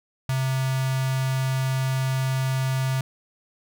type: tone with notch filter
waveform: square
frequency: 131.8 Hz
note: C3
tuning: 13 cents sharp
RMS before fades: -24 dBFS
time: 0.29-3.01 s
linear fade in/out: 2 ms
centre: 370 Hz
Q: 0.85
effects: none